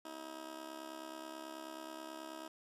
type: tone with amplitude modulation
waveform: 15% pulse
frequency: 319 Hz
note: D#4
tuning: 43 cents sharp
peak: -36 dBFS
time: 0.05-2.48 s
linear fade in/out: 5 ms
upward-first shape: sine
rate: 69.3 Hz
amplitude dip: 75%
effects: resampled to 32000 Hz